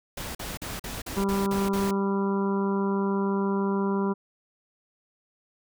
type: noise bursts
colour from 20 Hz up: pink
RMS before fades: -35 dBFS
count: 8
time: 0.17-1.911 s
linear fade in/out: 5 ms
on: 180 ms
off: 43 ms
type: harmonic tone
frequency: 197.1 Hz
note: G3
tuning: 10 cents sharp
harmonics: 1 / 2 / 3 / 4 / 5 / 6 / 7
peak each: -25 / -28 / -42 / -42 / -33 / -41 / -41 dBFS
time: 1.16-4.14 s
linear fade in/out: 20 ms
effects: none